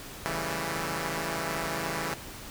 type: chord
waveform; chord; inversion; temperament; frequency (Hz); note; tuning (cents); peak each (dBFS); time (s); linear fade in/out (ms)
5% pulse; A dominant seventh; first; equal; 138.59 / 164.81 / 196 / 220; C#3 / E3 / G3 / A3; 0 / 0 / 0 / 0; -25 / -22 / -26 / -28; 0.26-2.14; 0
effects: pink hiss -43 dBFS RMS until 2.5 s